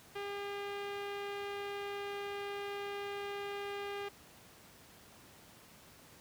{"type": "tone with low-pass filter", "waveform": "sawtooth", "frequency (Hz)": 403.2, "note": "G4", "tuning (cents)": 49, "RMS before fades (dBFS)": -41, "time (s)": [0.15, 4.09], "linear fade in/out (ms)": 10, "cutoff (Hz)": 2900, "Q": 1.5, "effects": ["pink hiss -58 dBFS RMS until 6.2 s", "high-pass 80 Hz 12 dB/octave"]}